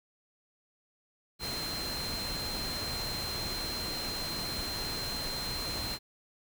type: tone in noise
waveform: sine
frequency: 4140 Hz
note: C8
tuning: 19 cents flat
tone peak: -36 dBFS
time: 1.39-5.99 s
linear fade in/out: 50 ms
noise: pink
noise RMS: -38 dBFS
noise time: 1.39-5.99 s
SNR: -1 dB
effects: none